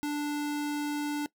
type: tone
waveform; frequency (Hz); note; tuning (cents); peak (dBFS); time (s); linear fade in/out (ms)
square; 293.7; D4; 0; -30; 0.03-1.26; 0
effects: noise-tail reverb RT60 0.1 s tail -20 dB re dry